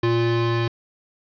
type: tone pair together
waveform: square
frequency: 116.65 / 349.2 Hz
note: A#2 / F4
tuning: +2 / 0 cents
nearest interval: octave + perfect fifth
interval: 1898 cents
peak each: -22 dBFS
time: 0.03-0.68 s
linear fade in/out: 5 ms
effects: resampled to 11025 Hz + 8-bit